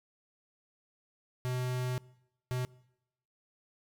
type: tone bursts at uneven times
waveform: square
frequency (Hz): 126.1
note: B2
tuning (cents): +36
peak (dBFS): -32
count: 2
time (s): 1.45-1.98 / 2.51-2.65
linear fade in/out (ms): 0
effects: noise-tail reverb RT60 0.8 s tail -22 dB re dry